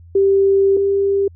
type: tone pair in turn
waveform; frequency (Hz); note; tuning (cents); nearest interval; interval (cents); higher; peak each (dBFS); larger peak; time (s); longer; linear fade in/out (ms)
sine; 392 / 395.9; G4 / G4; 0 / +17; unison; 17; second; -10 / -13; first; 0.15-0.77 / 0.77-1.28; first; 5
effects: added 85 Hz sine -39 dBFS peak until 1.35 s